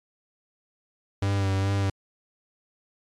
45% pulse tone with vibrato, 98 Hz, G2, in tune, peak -22 dBFS, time 1.22-1.9 s, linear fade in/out 5 ms, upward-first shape sine, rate 2.4 Hz, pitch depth 29 cents each way, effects low-pass 7000 Hz 12 dB/octave + MP3 96 kbps

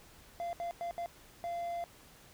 triangle tone bursts at uneven times, 689 Hz, F5, 24 cents flat, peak -33 dBFS, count 5, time 0.4-0.53 / 0.6-0.71 / 0.81-0.91 / 0.98-1.06 / 1.44-1.84 s, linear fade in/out 0 ms, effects pink hiss -58 dBFS RMS until 2.33 s

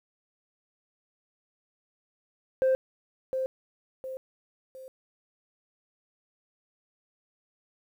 sine tone with echo, 523.3 Hz, C5, in tune, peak -18 dBFS, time 2.62-2.75 s, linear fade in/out 0 ms, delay 710 ms, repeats 3, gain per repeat -8 dB, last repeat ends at 4.88 s, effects tanh soft clip ceiling -19 dBFS + 10-bit

